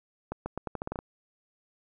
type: accelerating click train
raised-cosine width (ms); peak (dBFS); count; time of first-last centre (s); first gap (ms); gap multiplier
1; -19; 10; 0.32-0.99; 140; 0.83
effects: none